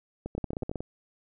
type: two click trains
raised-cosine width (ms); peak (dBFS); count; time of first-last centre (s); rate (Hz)
2; -19 / -21; 7 / 7; 0.38-0.757 / 0.26-0.805; 15.9 / 11
effects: none